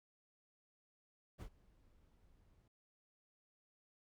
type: noise with ADSR envelope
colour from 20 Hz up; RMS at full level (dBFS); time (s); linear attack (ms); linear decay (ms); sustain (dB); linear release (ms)
brown; -45; 1.38-2.68; 36; 73; -24; 3
effects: none